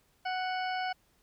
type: harmonic tone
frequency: 741 Hz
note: F#5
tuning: 2 cents sharp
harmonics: 1 / 2 / 3 / 4 / 6 / 7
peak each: -32 / -38 / -42 / -44 / -48 / -49 dBFS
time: 0.25-0.93 s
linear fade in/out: 10 ms
effects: pink hiss -69 dBFS RMS until 1.22 s